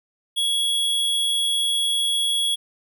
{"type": "tone", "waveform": "square", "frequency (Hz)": 3341, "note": "G#7", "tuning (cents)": 10, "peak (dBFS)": -20, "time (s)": [0.36, 2.56], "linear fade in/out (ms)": 20, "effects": []}